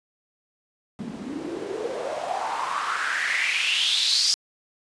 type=noise with band-pass filter sweep; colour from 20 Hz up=white; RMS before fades=-26 dBFS; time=0.99-4.34 s; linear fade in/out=0 ms; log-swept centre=200 to 5200 Hz; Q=5.7; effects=resampled to 22050 Hz